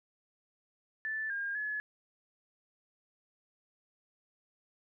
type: tone with pitch steps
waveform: sine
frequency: 1755 / 1614 / 1705 Hz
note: A6 / G#6 / G#6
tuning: -5 / -50 / +45 cents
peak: -33 dBFS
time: 1.05-1.8 s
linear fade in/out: 0 ms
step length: 250 ms
effects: none